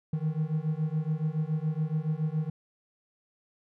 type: beating tone pair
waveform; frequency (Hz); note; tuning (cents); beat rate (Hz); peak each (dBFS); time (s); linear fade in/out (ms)
triangle; 152.4 / 159.5; D#3 / D#3; -36 / +43; 7.1; -28 / -28; 0.13-2.5; 5
effects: none